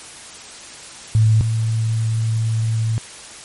sine tone pair in turn, 109.8 / 111.98 Hz, A2 / A2, -3 / +31 cents, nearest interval unison, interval 34 cents, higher second, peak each -10 / -16 dBFS, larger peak first, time 1.15-1.41 / 1.41-2.98 s, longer second, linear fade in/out 0 ms, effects white hiss -37 dBFS RMS until 3.44 s + MP3 48 kbps

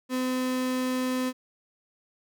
35% pulse tone, 255.4 Hz, C4, 42 cents flat, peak -24 dBFS, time 0.09-1.33 s, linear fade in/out 50 ms, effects none

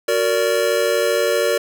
square chord, Gb augmented, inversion none, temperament just, 370 / 462.5 / 578.1 Hz, Gb4 / Bb4 / D5, 0 / -14 / -27 cents, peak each -24 / -20 / -20 dBFS, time 0.08-1.58 s, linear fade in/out 5 ms, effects none

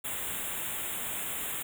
white band-stop noise, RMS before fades -35 dBFS, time 0.04-1.63 s, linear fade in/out 10 ms, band 3700 to 7000 Hz, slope 96 dB/octave, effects none

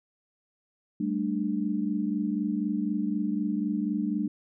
sine chord, G suspended second, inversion none, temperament equal with one note detuned, 196 / 220 / 296.7 Hz, G3 / A3 / D4, 0 / 0 / +18 cents, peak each -30 dBFS, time 1-4.28 s, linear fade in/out 5 ms, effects none

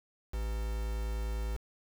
triangle tone with quantisation, 55 Hz, A1, in tune, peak -30 dBFS, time 0.33-1.57 s, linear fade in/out 10 ms, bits 7, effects none

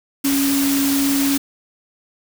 sine tone in noise, 277.2 Hz, C#4, in tune, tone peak -16 dBFS, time 0.24-1.38 s, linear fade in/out 10 ms, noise white, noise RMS -23 dBFS, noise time 0.24-1.38 s, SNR +4 dB, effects none

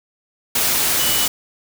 sine tone in noise, 2960 Hz, F#7, in tune, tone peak -24 dBFS, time 0.99-1.26 s, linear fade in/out 5 ms, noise white, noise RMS -18 dBFS, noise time 0.55-1.28 s, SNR -9 dB, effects none

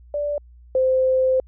sine tone pair in turn, 584 / 519 Hz, D5 / C5, -10 / -14 cents, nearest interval major second, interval 204 cents, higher first, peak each -21 / -15 dBFS, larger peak second, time 0.14-0.38 / 0.75-1.4 s, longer second, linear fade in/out 2 ms, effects added 60 Hz sine -44 dBFS peak until 1.47 s

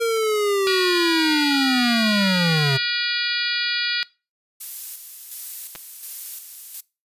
square linear sweep, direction down, 466.2 to 130.81 Hz, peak -19 dBFS, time 0-2.78 s, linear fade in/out 20 ms
harmonic tone, 480.9 Hz, B4, 46 cents flat, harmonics 3 / 4 / 5 / 6 / 7 / 8 / 9 / 10, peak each -28 / -29 / -28 / -33 / -29 / -30 / -28 / -27 dBFS, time 0.67-4.03 s, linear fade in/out 0 ms
violet noise with tremolo, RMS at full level -30 dBFS, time 4.6-6.81 s, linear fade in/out 10 ms, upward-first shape square, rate 1.4 Hz, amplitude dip 45%
clicks, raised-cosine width 0.2 ms, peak -19 dBFS, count 2, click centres 5.752 / 5.758 s
effects noise-tail reverb RT60 0.3 s tail -23 dB re dry + resampled to 32000 Hz

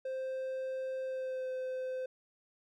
triangle tone with pitch glide, 523.3 to 515.2 Hz, C5 to C5, 0 to -27 cents, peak -33 dBFS, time 0.05-2.06 s, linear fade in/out 5 ms, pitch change -27 cents, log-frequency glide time 1.04-1.5 s, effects none

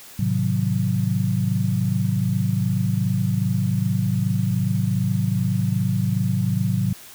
sine chord, A diminished seventh, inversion none, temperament equal with one note detuned, 108.24 / 130.81 / 155.56 / 185 Hz, A2 / C3 / Eb3 / Gb3, -28 / 0 / 0 / 0 cents, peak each -23 / -24 / -28 / -23 dBFS, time 0.19-6.93 s, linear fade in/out 5 ms, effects white hiss -43 dBFS RMS until 7.14 s

